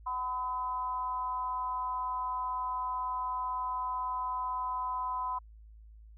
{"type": "tone with amplitude modulation", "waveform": "sine", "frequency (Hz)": 1009, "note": "B5", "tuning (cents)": 37, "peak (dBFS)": -28, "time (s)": [0.06, 5.39], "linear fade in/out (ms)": 10, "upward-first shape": "sine", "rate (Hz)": 262, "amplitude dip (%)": 70, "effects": ["added 54 Hz sine -50 dBFS peak until 6.17 s"]}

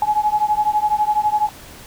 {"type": "beating tone pair", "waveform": "sine", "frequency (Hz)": [839, 851], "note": ["G#5", "G#5"], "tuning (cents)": [17, 42], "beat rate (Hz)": 12, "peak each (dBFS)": -18, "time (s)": [0.02, 1.49], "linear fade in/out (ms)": 2, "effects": ["pink hiss -40 dBFS RMS until 1.86 s"]}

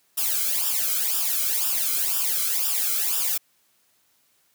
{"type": "noise with flanger", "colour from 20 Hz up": "blue", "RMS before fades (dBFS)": -24, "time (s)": [0.17, 3.38], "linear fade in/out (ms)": 10, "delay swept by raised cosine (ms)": [0.47, 1.12], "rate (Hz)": 2, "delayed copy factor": -1, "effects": ["white hiss -65 dBFS RMS until 4.54 s", "high-pass 80 Hz 12 dB/octave"]}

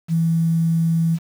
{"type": "tone with quantisation", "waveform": "sine", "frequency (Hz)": 164.81, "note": "E3", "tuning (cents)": 0, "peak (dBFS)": -15, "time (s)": [0.08, 1.19], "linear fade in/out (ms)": 50, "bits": 7, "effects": []}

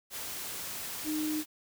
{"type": "tone in noise", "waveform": "sine", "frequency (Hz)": 307, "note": "D#4", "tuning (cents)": -23, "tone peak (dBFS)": -30, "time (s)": [1.04, 1.44], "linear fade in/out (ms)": 50, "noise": "white", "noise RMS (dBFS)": -39, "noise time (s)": [0.1, 1.46], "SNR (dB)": 6, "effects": []}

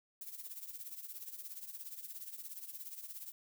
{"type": "noise with tremolo", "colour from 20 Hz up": "violet", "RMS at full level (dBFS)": -44, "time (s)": [0.21, 3.32], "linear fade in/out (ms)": 2, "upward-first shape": "triangle", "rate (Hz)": 17, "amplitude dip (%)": 80, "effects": []}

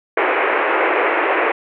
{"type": "band-pass noise", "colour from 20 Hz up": "pink", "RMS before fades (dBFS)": -17, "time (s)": [0.17, 1.52], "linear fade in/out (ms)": 5, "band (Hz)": [340, 2500], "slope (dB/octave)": 48, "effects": []}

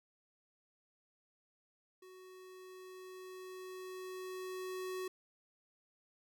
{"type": "tone with level ramp", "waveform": "square", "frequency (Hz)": 371.5, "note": "F#4", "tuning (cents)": 7, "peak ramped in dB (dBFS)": [-55, -39], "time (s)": [2.02, 5.08], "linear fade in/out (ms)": 5, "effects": []}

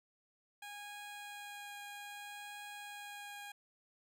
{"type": "tone with vibrato", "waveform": "15% pulse", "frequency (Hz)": 820, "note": "G#5", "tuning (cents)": -22, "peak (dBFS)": -40, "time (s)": [0.62, 3.52], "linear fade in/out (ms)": 5, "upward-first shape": "triangle", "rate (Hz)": 0.62, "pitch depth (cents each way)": 8, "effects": []}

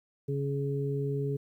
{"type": "harmonic tone", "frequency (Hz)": 140, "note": "C#3", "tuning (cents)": 18, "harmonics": [1, 2, 3], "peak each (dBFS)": [-30, -39, -33], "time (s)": [0.28, 1.37], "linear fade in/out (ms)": 10, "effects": ["11-bit"]}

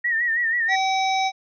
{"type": "tone with vibrato", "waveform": "sine", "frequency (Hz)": 1864.7, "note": "A#6", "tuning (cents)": 0, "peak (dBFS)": -19, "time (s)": [0.04, 0.76], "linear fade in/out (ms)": 10, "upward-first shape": "sine", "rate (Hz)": 6.2, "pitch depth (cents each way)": 75}
{"type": "harmonic tone", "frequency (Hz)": 765, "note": "G5", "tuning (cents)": -42, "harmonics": [1, 3, 5, 7, 8], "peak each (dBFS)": [-20, -27, -29, -35, -38], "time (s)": [0.68, 1.32], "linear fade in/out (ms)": 50}
{"effects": []}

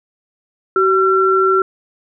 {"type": "tone pair together", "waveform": "sine", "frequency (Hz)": [380.1, 1356.6], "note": ["F#4", "E6"], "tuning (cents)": [47, 49], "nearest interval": "octave + minor seventh", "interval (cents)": 2202, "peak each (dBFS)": -13, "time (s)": [0.76, 1.62], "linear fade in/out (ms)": 2, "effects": []}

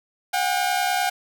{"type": "tone pair together", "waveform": "sawtooth", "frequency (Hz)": [726, 795.9], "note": ["F#5", "G5"], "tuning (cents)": [-33, 26], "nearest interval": "major second", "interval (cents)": 159, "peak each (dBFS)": [-19, -20], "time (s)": [0.33, 1.1], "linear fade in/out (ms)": 10, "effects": []}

